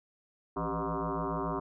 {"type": "tone with frequency modulation", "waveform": "sine", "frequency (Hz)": 392, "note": "G4", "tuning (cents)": 0, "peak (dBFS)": -30, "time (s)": [0.56, 1.6], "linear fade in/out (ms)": 10, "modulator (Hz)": 111, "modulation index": 7.3, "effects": []}